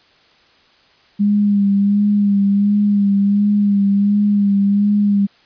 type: tone with vibrato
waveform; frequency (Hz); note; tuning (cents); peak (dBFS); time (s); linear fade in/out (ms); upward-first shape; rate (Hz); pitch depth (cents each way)
sine; 202.5; G#3; -43; -11; 1.19-5.27; 20; sine; 1.4; 32
effects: white hiss -52 dBFS RMS until 5.45 s + resampled to 11025 Hz